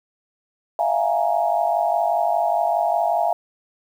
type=tone cluster; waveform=sine; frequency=633 / 685 / 730 / 831 / 936 Hz; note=D#5 / F5 / F#5 / G#5 / A#5; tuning=+30 / -34 / -24 / +1 / +7 cents; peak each=-27 / -20 / -27 / -23 / -28 dBFS; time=0.79-3.33 s; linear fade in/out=2 ms; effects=8-bit